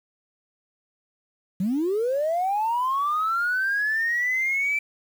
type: linear sweep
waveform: sine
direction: up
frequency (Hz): 174.61 to 2339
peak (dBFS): -20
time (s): 1.6-4.79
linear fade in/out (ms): 5
effects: tanh soft clip ceiling -18 dBFS + 8-bit